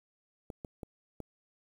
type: clicks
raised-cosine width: 2 ms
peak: -27 dBFS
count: 4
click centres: 0.502 / 0.648 / 0.832 / 1.203 s
effects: 9-bit